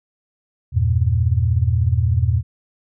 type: chord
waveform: sine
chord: E diminished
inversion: none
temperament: just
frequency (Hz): 82.41 / 98.89 / 118.67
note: E2 / G2 / Bb2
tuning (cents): 0 / +16 / +31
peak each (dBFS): -18 / -20 / -18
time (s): 0.72-2.43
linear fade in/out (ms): 50
effects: none